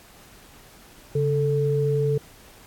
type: tone pair together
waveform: sine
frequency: 140.28 / 440 Hz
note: C#3 / A4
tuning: +21 / 0 cents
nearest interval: octave + minor sixth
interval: 1979 cents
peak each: -22 dBFS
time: 1.15-2.18 s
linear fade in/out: 5 ms
effects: pink hiss -50 dBFS RMS until 2.66 s + AAC 64 kbps